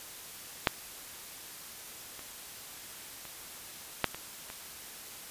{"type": "clicks", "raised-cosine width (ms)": 0.3, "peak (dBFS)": [-6, -28, -28, -8, -23, -26], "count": 6, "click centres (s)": [0.672, 2.193, 3.253, 4.043, 4.146, 4.501], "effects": ["white hiss -46 dBFS RMS until 5.3 s", "resampled to 32000 Hz"]}